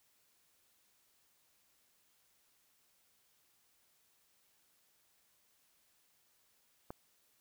click, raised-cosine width 1 ms, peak -29 dBFS, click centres 6.905 s, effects white hiss -73 dBFS RMS until 7.4 s

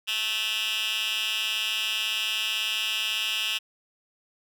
10% pulse tone with high-pass filter, 218.1 Hz, A3, 15 cents flat, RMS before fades -28 dBFS, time 0.07-3.59 s, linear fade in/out 20 ms, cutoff 2700 Hz, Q 5.3, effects none

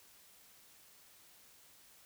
silence, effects white hiss -62 dBFS RMS until 2.05 s

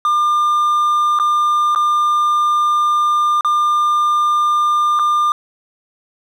triangle tone with dropouts, 1200 Hz, D6, 37 cents sharp, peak -10 dBFS, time 0.05-5.32 s, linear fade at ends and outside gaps 1 ms, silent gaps 1.189-1.198 / 1.749-1.759 / 3.409-3.447 / 4.991-4.995 s, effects none

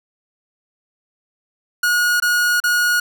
45% pulse tone with dropouts, 1445 Hz, F#6, 41 cents flat, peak -14 dBFS, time 1.83-3 s, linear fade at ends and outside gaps 5 ms, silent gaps 2.201-2.222 / 2.602-2.638 s, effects none

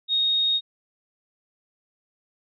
sine tone, 3729 Hz, A#7, in tune, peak -19 dBFS, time 0.08-0.61 s, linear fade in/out 50 ms, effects none

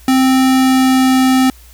square tone with pitch glide, 261.6 to 260.1 Hz, C4 to C4, 0 to -10 cents, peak -9 dBFS, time 0.08-1.5 s, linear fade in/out 2 ms, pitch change -10 cents, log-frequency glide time 0.42-1.25 s, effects added 60 Hz sine -39 dBFS peak until 1.73 s + white hiss -45 dBFS RMS until 1.73 s

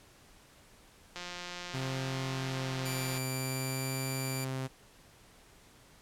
click train, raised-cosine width 0.2 ms, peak -24 dBFS, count 358, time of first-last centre 1.16-3.177 s, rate 177 Hz
sawtooth tone with vibrato, 131.7 Hz, C3, 12 cents sharp, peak -30 dBFS, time 1.73-4.68 s, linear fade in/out 20 ms, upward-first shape sine, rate 0.53 Hz, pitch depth 12 cents each way
5% pulse tone, 2349 Hz, D7, in tune, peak -27 dBFS, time 2.85-4.45 s, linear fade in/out 10 ms
effects pink hiss -59 dBFS RMS until 6.01 s + low-pass 12000 Hz 12 dB/octave

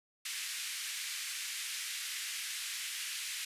pink band-pass noise, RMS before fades -40 dBFS, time 0.25-3.45 s, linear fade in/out 5 ms, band 1900 to 12000 Hz, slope 24 dB/octave, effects resampled to 32000 Hz

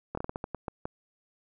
slowing click train, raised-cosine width 1 ms, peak -19 dBFS, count 10, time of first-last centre 0.15-0.855 s, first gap 24 ms, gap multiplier 1.28, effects none

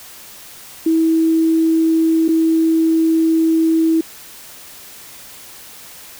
sine tone with dropouts, 324 Hz, E4, 30 cents flat, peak -11 dBFS, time 0.86-4.01 s, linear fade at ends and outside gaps 5 ms, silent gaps 2.281-2.288 s, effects white hiss -38 dBFS RMS until 6.19 s

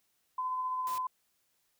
sine tone with tremolo, 1019 Hz, C6, 46 cents flat, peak -30 dBFS, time 0.38-1.07 s, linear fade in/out 5 ms, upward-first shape sine, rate 15 Hz, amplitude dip 25%
white noise, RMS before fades -46 dBFS, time 0.87-0.98 s, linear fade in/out 0 ms
effects white hiss -75 dBFS RMS until 1.79 s

